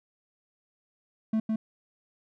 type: tone with echo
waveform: triangle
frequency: 220 Hz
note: A3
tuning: in tune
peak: -21 dBFS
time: 1.33-1.4 s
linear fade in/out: 5 ms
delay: 160 ms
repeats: 1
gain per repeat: -2 dB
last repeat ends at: 1.56 s
effects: none